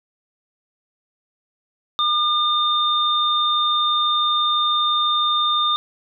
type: tone pair together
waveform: sine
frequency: 1209 / 3623 Hz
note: D6 / A7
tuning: +50 / +50 cents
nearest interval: octave + perfect fifth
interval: 1900 cents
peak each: -19 dBFS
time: 1.99-5.76 s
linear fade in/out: 0 ms
effects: none